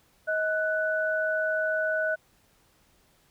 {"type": "tone pair together", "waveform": "sine", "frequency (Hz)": [632, 1485.9], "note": ["D#5", "F#6"], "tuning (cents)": [27, 7], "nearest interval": "octave + minor third", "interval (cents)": 1480, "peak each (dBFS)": -27, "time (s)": [0.27, 2.16], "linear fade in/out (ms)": 20, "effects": ["pink hiss -64 dBFS RMS until 3.3 s"]}